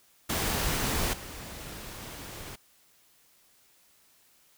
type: noise with level steps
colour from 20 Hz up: pink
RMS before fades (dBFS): -29 / -42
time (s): 0.29-2.56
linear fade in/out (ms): 10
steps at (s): 1.13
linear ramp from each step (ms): 5
effects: white hiss -63 dBFS RMS until 4.57 s